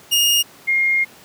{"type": "tone pair in turn", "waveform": ["sawtooth", "sine"], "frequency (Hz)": [2845, 2131], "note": ["F7", "C7"], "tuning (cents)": [31, 31], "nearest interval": "perfect fourth", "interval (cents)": 500, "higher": "first", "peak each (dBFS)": [-10, -14], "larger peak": "first", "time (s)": [[0.11, 0.43], [0.67, 1.05]], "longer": "second", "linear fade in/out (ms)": 20, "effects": ["pink hiss -45 dBFS RMS until 1.24 s", "high-pass 150 Hz 12 dB/octave"]}